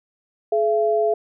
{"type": "tone pair together", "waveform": "sine", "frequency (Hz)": [425.9, 676], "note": ["G#4", "E5"], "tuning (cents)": [44, 43], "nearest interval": "minor sixth", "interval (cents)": 799, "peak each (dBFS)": -19, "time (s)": [0.52, 1.14], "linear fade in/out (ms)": 5, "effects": []}